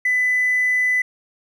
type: tone with hard clipping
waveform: sine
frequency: 2000 Hz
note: B6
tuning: 21 cents sharp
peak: -16 dBFS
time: 0.05-1.02 s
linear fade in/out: 5 ms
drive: 1 dB
effects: none